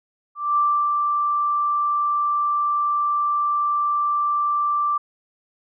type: tone with ADSR envelope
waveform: sine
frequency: 1174.7 Hz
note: D6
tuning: in tune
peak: -15 dBFS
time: 0.35-4.98 s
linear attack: 220 ms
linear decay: 320 ms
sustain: -3 dB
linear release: 8 ms
effects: none